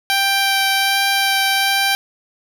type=tone with vibrato; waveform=10% pulse; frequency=784 Hz; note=G5; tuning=in tune; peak=-6 dBFS; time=0.1-1.95 s; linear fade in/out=0 ms; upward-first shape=sine; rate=1.3 Hz; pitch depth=8 cents each way; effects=none